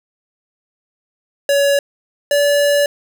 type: tone pair in turn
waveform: square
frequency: 564 / 575.5 Hz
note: C#5 / D5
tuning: +30 / -35 cents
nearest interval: unison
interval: 35 cents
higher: second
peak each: -12 dBFS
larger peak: neither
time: 1.49-1.79 / 2.31-2.86 s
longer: second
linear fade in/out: 2 ms
effects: none